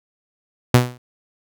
sawtooth tone with exponential decay, 123.47 Hz, B2, in tune, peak -3 dBFS, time 0.74-0.98 s, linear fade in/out 5 ms, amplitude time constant 51 ms, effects none

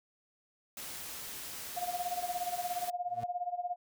white noise, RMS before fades -43 dBFS, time 0.77-2.9 s, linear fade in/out 2 ms
sine tone with tremolo, 711 Hz, F5, 31 cents sharp, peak -30 dBFS, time 1.76-3.76 s, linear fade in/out 20 ms, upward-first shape sine, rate 17 Hz, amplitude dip 85%
35% pulse tone with exponential growth, 115.2 Hz, A#2, 20 cents flat, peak -38 dBFS, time 3.04-3.24 s, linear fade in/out 5 ms, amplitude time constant 42 ms
effects none

